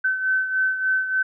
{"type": "beating tone pair", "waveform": "sine", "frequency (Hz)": [1527, 1530.4], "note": ["G6", "G6"], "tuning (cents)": [-46, -42], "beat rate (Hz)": 3.4, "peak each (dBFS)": [-20, -27], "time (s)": [0.04, 1.23], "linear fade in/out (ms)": 10, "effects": []}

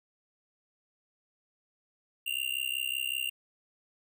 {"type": "tone with amplitude modulation", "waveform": "square", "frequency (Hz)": 2794, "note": "F7", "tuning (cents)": 0, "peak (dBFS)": -27, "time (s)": [2.26, 3.3], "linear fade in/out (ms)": 10, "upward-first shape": "sine", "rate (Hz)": 65.3, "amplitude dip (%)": 100, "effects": []}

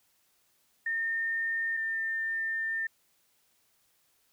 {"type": "tone pair in turn", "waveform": "sine", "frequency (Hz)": [1820, 1801.2], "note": ["A#6", "A6"], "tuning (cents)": [-42, 40], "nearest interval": "unison", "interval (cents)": 18, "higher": "first", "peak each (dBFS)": [-28, -29], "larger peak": "first", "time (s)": [[0.86, 1.77], [1.77, 2.87]], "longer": "second", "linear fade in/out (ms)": 5, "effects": ["white hiss -70 dBFS RMS until 4.32 s"]}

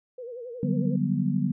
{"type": "tone with vibrato", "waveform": "sine", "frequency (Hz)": 484.4, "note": "B4", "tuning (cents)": -34, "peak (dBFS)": -35, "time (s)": [0.18, 0.96], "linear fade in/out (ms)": 5, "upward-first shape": "sine", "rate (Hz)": 11, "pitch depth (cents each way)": 97}
{"type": "chord", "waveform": "sine", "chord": "G major seventh", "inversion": "second", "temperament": "just", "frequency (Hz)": [147, 183.75, 196, 245], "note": ["D3", "F#3", "G3", "B3"], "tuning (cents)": [2, -12, 0, -14], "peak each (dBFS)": -28, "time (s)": [0.63, 1.52], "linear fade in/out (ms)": 2}
{"effects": []}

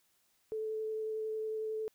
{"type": "tone with vibrato", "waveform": "sine", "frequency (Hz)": 436.5, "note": "A4", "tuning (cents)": -14, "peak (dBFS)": -34, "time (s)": [0.52, 1.88], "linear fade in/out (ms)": 0, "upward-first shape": "sine", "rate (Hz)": 11, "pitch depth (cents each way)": 9, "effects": ["white hiss -73 dBFS RMS until 1.94 s"]}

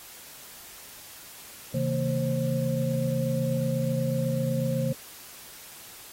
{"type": "tone cluster", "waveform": "sine", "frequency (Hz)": [133.8, 161.9, 227.9, 530], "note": ["C3", "E3", "A#3", "C5"], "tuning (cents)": [39, -31, -39, 22], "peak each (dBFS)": [-28, -30, -31, -30], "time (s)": [1.74, 4.93], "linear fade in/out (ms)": 5, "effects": ["white hiss -46 dBFS RMS until 6.12 s", "AAC 48 kbps"]}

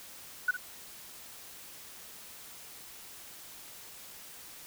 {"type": "tone with echo", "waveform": "sine", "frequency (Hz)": 1480, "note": "F#6", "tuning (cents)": 0, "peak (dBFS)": -23, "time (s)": [0.48, 0.51], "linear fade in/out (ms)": 5, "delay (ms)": 58, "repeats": 1, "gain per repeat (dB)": -11, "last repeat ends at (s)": 0.568, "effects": ["white hiss -49 dBFS RMS until 4.66 s"]}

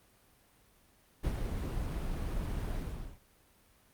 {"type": "noise with ADSR envelope", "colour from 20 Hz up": "brown", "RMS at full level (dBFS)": -31, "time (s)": [1.23, 3.2], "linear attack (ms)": 19, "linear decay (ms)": 71, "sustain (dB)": -4, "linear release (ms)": 430, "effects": ["pink hiss -65 dBFS RMS until 3.93 s", "Opus 32 kbps"]}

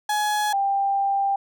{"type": "tone pair in turn", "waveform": ["35% pulse", "sine"], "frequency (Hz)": [841, 791.6], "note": ["G#5", "G5"], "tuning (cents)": [22, 17], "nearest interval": "minor second", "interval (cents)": 105, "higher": "first", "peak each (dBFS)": -19, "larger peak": "neither", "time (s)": [[0.09, 0.53], [0.53, 1.36]], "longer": "second", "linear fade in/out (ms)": 5, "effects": []}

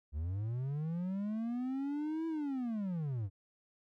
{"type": "linear two-way sweep", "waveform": "triangle", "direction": "up then down", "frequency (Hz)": [69.6, 329.6, 90.5], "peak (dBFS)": -32, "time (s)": [0.12, 3.3], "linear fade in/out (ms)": 50, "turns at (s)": 2.27, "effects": []}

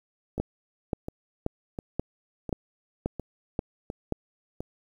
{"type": "two click trains", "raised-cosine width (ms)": 2, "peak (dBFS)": [-13, -20], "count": [8, 7], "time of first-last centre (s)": [[0.4, 4.123], [0.38, 4.605]], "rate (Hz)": [1.88, 1.42], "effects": ["9-bit"]}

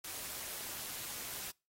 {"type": "noise with amplitude modulation", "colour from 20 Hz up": "white", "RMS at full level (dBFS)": -40, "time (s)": [0.04, 1.51], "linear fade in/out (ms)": 5, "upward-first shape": "sine", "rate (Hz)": 219, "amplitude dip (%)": 70, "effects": ["noise-tail reverb RT60 0.3 s tail -26 dB re dry", "AAC 48 kbps"]}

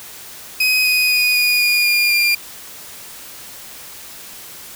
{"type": "tone with pitch steps", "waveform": "30% pulse", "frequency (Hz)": [2516, 2496, 2476, 2456, 2436, 2416, 2397], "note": ["D#7", "D#7", "D#7", "D#7", "D#7", "D7", "D7"], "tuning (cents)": [19, 5, -9, -23, -37, 48, 35], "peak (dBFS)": -10, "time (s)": [0.6, 2.35], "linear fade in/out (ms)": 5, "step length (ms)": 250, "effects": ["white hiss -36 dBFS RMS until 4.75 s"]}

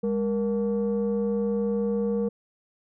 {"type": "tone pair together", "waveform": "sine", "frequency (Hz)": [204.3, 470.4], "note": ["G#3", "A#4"], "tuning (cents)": [-28, 16], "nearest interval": "octave + major second", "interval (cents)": 1444, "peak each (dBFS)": -24, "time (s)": [0.03, 2.29], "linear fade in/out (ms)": 10, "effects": ["tanh soft clip ceiling -19 dBFS"]}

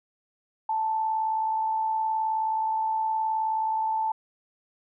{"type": "tone with amplitude modulation", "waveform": "sine", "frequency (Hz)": 880, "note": "A5", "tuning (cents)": 0, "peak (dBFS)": -22, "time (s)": [0.69, 4.12], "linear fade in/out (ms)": 5, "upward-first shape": "sine", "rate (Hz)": 59.1, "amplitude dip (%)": 35, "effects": []}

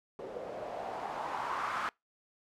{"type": "noise with low-pass filter sweep", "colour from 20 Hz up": "blue", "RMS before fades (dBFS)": -38, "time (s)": [0.19, 1.89], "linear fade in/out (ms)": 0, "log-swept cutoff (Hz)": [470, 1300], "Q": 3.3, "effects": ["noise-tail reverb RT60 0.2 s tail -26 dB re dry"]}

